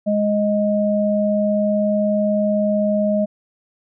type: tone pair together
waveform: sine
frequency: 207.7 / 623.6 Hz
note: G#3 / D#5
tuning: 0 / +4 cents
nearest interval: octave + perfect fifth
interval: 1904 cents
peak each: -18 dBFS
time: 0.06-3.26 s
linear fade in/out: 20 ms
effects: none